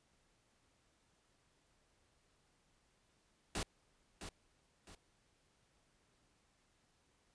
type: noise with echo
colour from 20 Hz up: pink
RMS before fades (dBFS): -39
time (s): 3.55-3.63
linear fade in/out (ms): 2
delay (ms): 660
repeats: 2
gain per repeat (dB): -9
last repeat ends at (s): 4.95
effects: pink hiss -75 dBFS RMS until 7.34 s + resampled to 22050 Hz